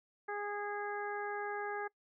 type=harmonic tone; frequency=411.4 Hz; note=G#4; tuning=16 cents flat; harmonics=1 / 2 / 3 / 4 / 5; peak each=-41 / -41 / -46 / -43 / -50 dBFS; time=0.28-1.88 s; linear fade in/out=10 ms; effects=noise-tail reverb RT60 0.1 s tail -22 dB re dry